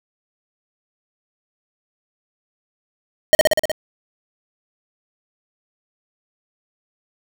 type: tone with echo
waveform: square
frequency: 622.3 Hz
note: D#5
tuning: in tune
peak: -7 dBFS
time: 3.33-3.35 s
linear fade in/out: 0 ms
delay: 61 ms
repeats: 6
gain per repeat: -2 dB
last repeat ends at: 3.716 s
effects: none